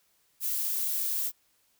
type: noise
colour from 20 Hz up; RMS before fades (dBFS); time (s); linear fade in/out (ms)
violet; -30; 0.4-1.32; 50
effects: white hiss -69 dBFS RMS until 1.79 s